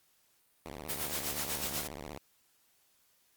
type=tone with vibrato; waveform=5% pulse; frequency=72.8 Hz; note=D2; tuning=15 cents flat; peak=-31 dBFS; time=0.66-2.18 s; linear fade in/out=0 ms; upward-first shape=sine; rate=16 Hz; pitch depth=270 cents each way
type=noise with tremolo; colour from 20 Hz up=white; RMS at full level=-34 dBFS; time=0.88-1.88 s; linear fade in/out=20 ms; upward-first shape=sine; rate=8.1 Hz; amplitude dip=60%
effects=white hiss -70 dBFS RMS until 3.36 s + Opus 48 kbps